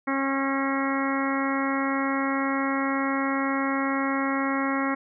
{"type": "harmonic tone", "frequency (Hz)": 272.2, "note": "C#4", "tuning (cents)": -31, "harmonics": [1, 2, 3, 4, 5, 6, 7, 8], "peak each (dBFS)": [-26, -33, -34, -31, -33, -38, -33, -35], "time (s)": [0.07, 4.95], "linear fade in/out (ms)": 10, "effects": []}